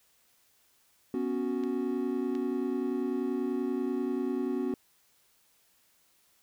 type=chord; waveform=triangle; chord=B suspended second; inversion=none; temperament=equal; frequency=246.9 / 277.2 / 370 Hz; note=B3 / C#4 / F#4; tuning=0 / 0 / 0 cents; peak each=-31 dBFS; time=1.14-4.74 s; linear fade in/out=2 ms
type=clicks; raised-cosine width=0.2 ms; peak=-30 / -30 dBFS; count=2; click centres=1.637 / 2.352 s
effects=white hiss -67 dBFS RMS until 6.42 s